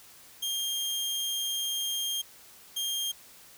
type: tone pair in turn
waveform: sawtooth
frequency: 3211 / 3211 Hz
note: G7 / G7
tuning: +41 / +41 cents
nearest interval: unison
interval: 0 cents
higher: neither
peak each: -26 / -26 dBFS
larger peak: neither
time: 0.42-2.22 / 2.76-3.12 s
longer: first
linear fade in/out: 10 ms
effects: white hiss -53 dBFS RMS until 3.57 s